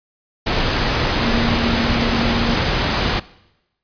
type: tone in noise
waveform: sine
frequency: 233.1 Hz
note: A#3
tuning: in tune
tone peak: -20 dBFS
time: 1.2-2.55 s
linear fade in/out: 10 ms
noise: pink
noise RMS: -18 dBFS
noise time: 0.46-3.2 s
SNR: -5 dB
effects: noise-tail reverb RT60 0.9 s tail -20 dB re dry + resampled to 11025 Hz